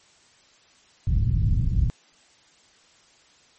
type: low-pass noise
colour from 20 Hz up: white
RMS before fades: -21 dBFS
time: 1.07-1.9 s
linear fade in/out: 0 ms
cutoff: 130 Hz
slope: 24 dB/octave
effects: white hiss -57 dBFS RMS until 3.58 s + MP3 32 kbps